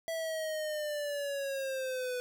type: linear sweep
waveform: square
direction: down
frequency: 659.3 to 493.9 Hz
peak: -34 dBFS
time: 0.08-2.2 s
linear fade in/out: 0 ms
effects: none